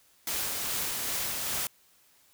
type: noise with tremolo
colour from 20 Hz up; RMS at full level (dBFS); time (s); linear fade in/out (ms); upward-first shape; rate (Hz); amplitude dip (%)
white; -31; 0.27-1.67; 2; sine; 2.5; 25
effects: white hiss -63 dBFS RMS until 2.33 s